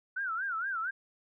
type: tone with vibrato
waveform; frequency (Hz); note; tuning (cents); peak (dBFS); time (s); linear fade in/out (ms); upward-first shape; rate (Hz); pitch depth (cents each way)
sine; 1453; F#6; -32; -31; 0.16-0.91; 10; sine; 4.3; 190
effects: none

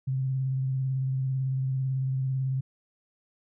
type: tone with vibrato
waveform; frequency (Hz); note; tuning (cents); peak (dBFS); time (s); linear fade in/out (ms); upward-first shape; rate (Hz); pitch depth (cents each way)
sine; 132.2; C3; +18; -25; 0.07-2.61; 10; sine; 18; 27
effects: none

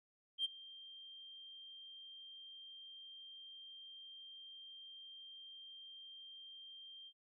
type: tone with ADSR envelope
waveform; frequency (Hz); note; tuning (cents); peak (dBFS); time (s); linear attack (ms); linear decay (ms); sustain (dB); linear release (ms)
sine; 3173; G7; +20; -31; 0.38-7.13; 67; 19; -21; 59
effects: tanh soft clip ceiling -29 dBFS

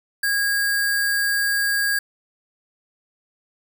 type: tone with sample-and-hold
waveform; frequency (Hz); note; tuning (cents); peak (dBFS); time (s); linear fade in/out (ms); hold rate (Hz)
sine; 1639; G#6; -23; -18; 0.23-1.99; 5; 6300
effects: none

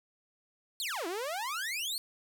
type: exponential two-way sweep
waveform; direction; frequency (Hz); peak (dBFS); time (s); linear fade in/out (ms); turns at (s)
sawtooth; down then up; 4531 to 321.9 to 4531; -30; 0.8-1.98; 0; 1.07
effects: none

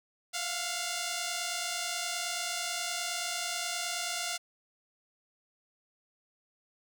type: tone pair together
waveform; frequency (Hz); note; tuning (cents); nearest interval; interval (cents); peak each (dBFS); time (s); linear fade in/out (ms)
5% pulse; 687 / 716.4; F5 / F5; -29 / +44; minor second; 73; -24; 0.33-4.38; 20
effects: none

